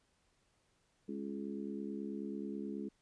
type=harmonic tone with a mistuned harmonic; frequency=69.3 Hz; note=C#2; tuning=in tune; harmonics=3 / 4 / 5 / 6; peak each=-42 / -44 / -46 / -48 dBFS; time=1.08-2.89 s; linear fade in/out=10 ms; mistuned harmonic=6; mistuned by=+22 cents; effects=pink hiss -75 dBFS RMS until 3.01 s + resampled to 22050 Hz